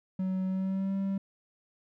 triangle tone with pitch glide, 187.5 to 194.9 Hz, F#3 to G3, +23 to -10 cents, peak -26 dBFS, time 0.19-1.18 s, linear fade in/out 5 ms, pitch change +67 cents, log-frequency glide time 0.46-0.95 s, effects none

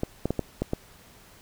clicks, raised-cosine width 2 ms, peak -12 dBFS, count 6, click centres 0.034 / 0.256 / 0.306 / 0.393 / 0.62 / 0.734 s, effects pink hiss -53 dBFS RMS until 1.41 s

